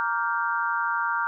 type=chord; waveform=sine; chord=G minor seventh; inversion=first; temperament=equal with one note detuned; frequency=932.3 / 1164.5 / 1396.9 / 1568 Hz; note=Bb5 / D6 / F6 / G6; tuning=0 / -15 / 0 / 0 cents; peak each=-28 / -30 / -27 / -31 dBFS; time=0-1.27 s; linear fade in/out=0 ms; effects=none